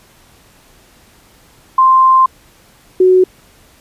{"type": "tone pair in turn", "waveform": "sine", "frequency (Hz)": [1046.5, 370], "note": ["C6", "F#4"], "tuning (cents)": [0, 0], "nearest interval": "octave + tritone", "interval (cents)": 1800, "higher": "first", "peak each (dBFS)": -5, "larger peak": "neither", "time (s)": [[1.78, 2.26], [3, 3.24]], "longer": "first", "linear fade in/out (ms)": 5, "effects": ["pink hiss -47 dBFS RMS until 3.8 s", "resampled to 32000 Hz"]}